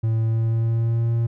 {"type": "tone with pitch glide", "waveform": "triangle", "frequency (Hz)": [112.6, 116.1], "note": ["A2", "A#2"], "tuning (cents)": [40, -7], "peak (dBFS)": -16, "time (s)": [0.03, 1.27], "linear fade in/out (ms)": 10, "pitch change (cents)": 53, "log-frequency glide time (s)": [0.29, 1.11], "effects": []}